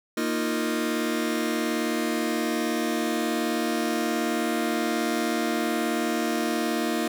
sawtooth chord, Bb suspended fourth, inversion none, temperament just, 233.1 / 310.8 / 349.6 Hz, Bb3 / Eb4 / F4, 0 / -2 / +2 cents, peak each -24 / -24 / -26 dBFS, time 0.17-7.08 s, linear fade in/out 5 ms, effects none

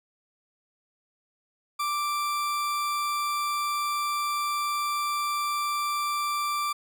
40% pulse tone, 1174.7 Hz, D6, in tune, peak -25 dBFS, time 1.79-6.73 s, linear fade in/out 10 ms, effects none

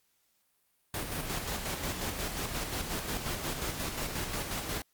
pink noise with tremolo, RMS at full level -34 dBFS, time 0.94-4.82 s, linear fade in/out 2 ms, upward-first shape square, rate 5.6 Hz, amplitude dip 40%, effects white hiss -73 dBFS RMS until 4.93 s + Opus 48 kbps

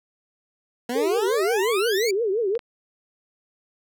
20% pulse exponential sweep, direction up, 233.1 to 2350 Hz, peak -20 dBFS, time 0.89-2.11 s, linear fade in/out 5 ms
sine tone with vibrato, 423.6 Hz, G#4, 34 cents sharp, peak -20 dBFS, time 0.95-2.58 s, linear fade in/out 10 ms, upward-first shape triangle, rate 5.7 Hz, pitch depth 250 cents each way
clicks, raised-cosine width 0.3 ms, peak -23 dBFS, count 2, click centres 2.553 / 2.592 s
effects none

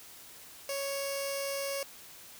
15% pulse tone with notch filter, 554.4 Hz, C#5, in tune, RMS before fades -35 dBFS, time 0.69-1.83 s, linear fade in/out 2 ms, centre 1400 Hz, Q 0.57, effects white hiss -51 dBFS RMS until 2.39 s

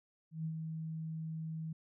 sine tone with ADSR envelope, 160 Hz, D#3, 49 cents sharp, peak -34 dBFS, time 0.31-1.73 s, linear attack 140 ms, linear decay 75 ms, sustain -4 dB, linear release 7 ms, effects none

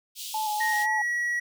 pink high-pass noise, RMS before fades -37 dBFS, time 0.15-0.87 s, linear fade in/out 50 ms, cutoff 2900 Hz, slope 48 dB/octave
sine tone with vibrato, 855 Hz, A5, 50 cents flat, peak -26 dBFS, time 0.34-1.02 s, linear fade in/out 5 ms, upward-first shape square, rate 3.9 Hz, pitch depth 25 cents each way
triangle tone with pitch glide, 1873 to 1922.3 Hz, A#6 to B6, +8 to -47 cents, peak -23 dBFS, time 0.6-1.4 s, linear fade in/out 10 ms, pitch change +45 cents, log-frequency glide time 0.71-0.89 s
effects none

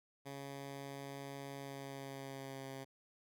10% pulse tone with pitch glide, 138.9 to 134.71 Hz, C#3 to C#3, +4 to -49 cents, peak -37 dBFS, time 0.25-2.85 s, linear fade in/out 20 ms, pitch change -53 cents, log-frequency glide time 1.48-2.69 s, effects none

